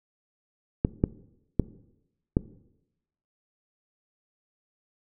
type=clicks; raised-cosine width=3 ms; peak=-7 dBFS; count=4; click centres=0.849 / 1.039 / 1.597 / 2.369 s; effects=noise-tail reverb RT60 0.9 s tail -19 dB re dry